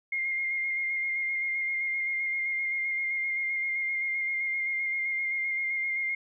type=tone with vibrato; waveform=sine; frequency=2123 Hz; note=C7; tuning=25 cents sharp; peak=-27 dBFS; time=0.12-6.15 s; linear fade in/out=5 ms; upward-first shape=square; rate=7.7 Hz; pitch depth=18 cents each way; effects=none